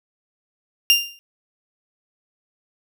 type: tone with exponential decay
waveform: 30% pulse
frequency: 2794 Hz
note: F7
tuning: in tune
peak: -6 dBFS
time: 0.9-1.19 s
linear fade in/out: 0 ms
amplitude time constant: 61 ms
effects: none